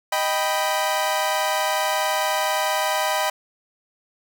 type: chord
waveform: sawtooth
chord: Eb augmented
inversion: none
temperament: equal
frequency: 622.3 / 784 / 987.8 Hz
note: Eb5 / G5 / B5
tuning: 0 / 0 / 0 cents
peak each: -21 dBFS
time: 0.12-3.3 s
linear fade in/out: 5 ms
effects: none